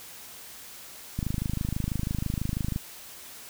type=click train; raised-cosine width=5 ms; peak=-16 dBFS; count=42; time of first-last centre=1.19-2.761 s; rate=26.1 Hz; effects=white hiss -45 dBFS RMS until 3.49 s

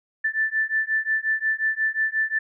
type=beating tone pair; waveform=sine; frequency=1760 / 1765.6 Hz; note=A6 / A6; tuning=0 / +5 cents; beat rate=5.6 Hz; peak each=-24 / -24 dBFS; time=0.24-2.39 s; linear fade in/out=10 ms; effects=none

